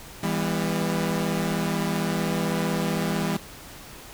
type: chord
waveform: sawtooth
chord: E minor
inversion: none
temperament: equal with one note detuned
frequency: 164.81 / 200.6 / 246.9 Hz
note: E3 / G3 / B3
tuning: 0 / +40 / 0 cents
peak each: -23 / -23 / -28 dBFS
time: 0.23-3.37 s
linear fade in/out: 5 ms
effects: pink hiss -43 dBFS RMS until 4.13 s